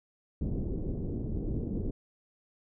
pink low-pass noise, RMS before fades -33 dBFS, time 0.41-1.91 s, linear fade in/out 5 ms, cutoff 390 Hz, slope 24 dB/octave, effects none

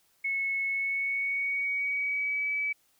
sine tone with pitch glide, 2195 to 2292 Hz, C#7 to D7, -18 to -43 cents, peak -27 dBFS, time 0.24-2.73 s, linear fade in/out 10 ms, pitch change +75 cents, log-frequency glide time 0.66-2.51 s, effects white hiss -68 dBFS RMS until 2.99 s

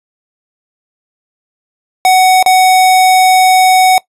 square tone with dropouts, 746 Hz, F#5, 14 cents sharp, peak -5 dBFS, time 2.05-3.98 s, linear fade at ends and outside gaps 1 ms, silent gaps 2.427-2.461 s, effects noise-tail reverb RT60 0.1 s tail -20 dB re dry + resampled to 32000 Hz

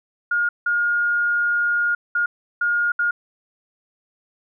sine tone bursts at uneven times, 1424 Hz, F6, 33 cents sharp, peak -17 dBFS, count 5, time 0.31-0.49 / 0.66-1.95 / 2.15-2.26 / 2.61-2.92 / 2.99-3.11 s, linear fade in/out 5 ms, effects none

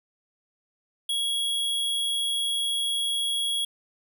square tone, 3322 Hz, G#7, in tune, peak -25 dBFS, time 1.09-3.65 s, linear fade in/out 5 ms, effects none

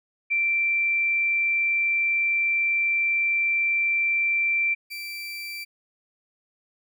sine / 30% pulse tone pair in turn, 2349 / 2340 Hz, D7 / D7, 0 / -7 cents, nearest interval unison, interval 7 cents, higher first, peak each -20 / -30 dBFS, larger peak first, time 0.3-4.75 / 4.9-5.65 s, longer first, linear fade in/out 20 ms, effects none

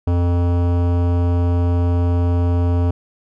sine tone with hard clipping, 87.31 Hz, F2, in tune, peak -16 dBFS, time 0.07-2.91 s, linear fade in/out 5 ms, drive 17 dB, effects none

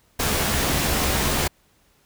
pink noise with comb filter, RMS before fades -22 dBFS, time 0.19-1.48 s, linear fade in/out 10 ms, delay 14 ms, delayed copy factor +0.5, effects pink hiss -61 dBFS RMS until 2.05 s

